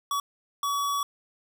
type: tone bursts at uneven times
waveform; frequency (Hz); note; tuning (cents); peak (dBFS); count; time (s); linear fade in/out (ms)
square; 1134; C#6; +39; -26; 2; 0.11-0.2 / 0.63-1.03; 2
effects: none